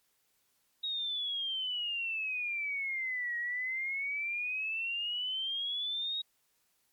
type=exponential two-way sweep; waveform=sine; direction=down then up; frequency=3800 to 1890 to 3800 Hz; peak=-32 dBFS; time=0.83-6.22 s; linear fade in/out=10 ms; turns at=3.37 s; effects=white hiss -74 dBFS RMS until 6.92 s + MP3 96 kbps